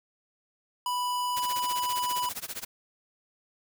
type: tone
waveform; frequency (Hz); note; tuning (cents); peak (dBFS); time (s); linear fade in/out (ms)
square; 987.8; B5; 0; -28; 0.86-2.29; 2
type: noise with tremolo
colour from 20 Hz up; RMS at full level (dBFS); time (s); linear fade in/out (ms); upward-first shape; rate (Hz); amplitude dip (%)
white; -34; 1.36-2.65; 10; sine; 15; 95
effects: none